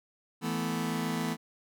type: chord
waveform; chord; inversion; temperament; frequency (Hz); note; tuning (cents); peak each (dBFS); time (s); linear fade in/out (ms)
sawtooth; E suspended fourth; none; just; 164.81 / 219.8 / 247.2; E3 / A3 / B3; 0 / -2 / +2; -30; 0.41-1.37; 50
effects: none